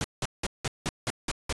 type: noise bursts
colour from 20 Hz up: pink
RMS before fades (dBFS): -29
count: 8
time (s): 0.01-1.526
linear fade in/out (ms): 0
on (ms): 32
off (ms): 180
effects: resampled to 22050 Hz